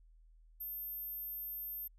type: tone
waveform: sine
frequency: 13290 Hz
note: G#9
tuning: in tune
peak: -40 dBFS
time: 0.6-1.88 s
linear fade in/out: 10 ms
effects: added 40 Hz sine -59 dBFS peak until 1.98 s